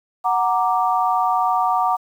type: chord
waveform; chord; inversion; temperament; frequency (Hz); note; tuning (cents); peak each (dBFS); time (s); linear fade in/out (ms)
sine; Gb augmented; none; equal; 740 / 932.3 / 1174.7; Gb5 / Bb5 / D6; 0 / 0 / 0; -19 / -21 / -21; 0.24-1.97; 20
effects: 8-bit